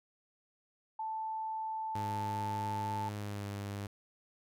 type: tone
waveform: sine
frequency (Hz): 880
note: A5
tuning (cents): 0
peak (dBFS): -35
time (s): 0.99-3.09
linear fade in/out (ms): 5
type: tone with pitch glide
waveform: sawtooth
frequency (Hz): 103.83 to 100.87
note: G#2 to G2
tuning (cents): 0 to +50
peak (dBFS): -34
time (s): 1.95-3.87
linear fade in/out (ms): 5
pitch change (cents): -50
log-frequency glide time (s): 3.15-3.48
effects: none